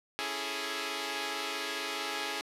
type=chord; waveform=5% pulse; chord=A major seventh; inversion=first; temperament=equal; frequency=277.2 / 329.6 / 415.3 / 440 Hz; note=C#4 / E4 / G#4 / A4; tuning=0 / 0 / 0 / 0 cents; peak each=-30 / -29 / -25 / -30 dBFS; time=0.19-2.41 s; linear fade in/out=0 ms; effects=low-pass 10000 Hz 12 dB/octave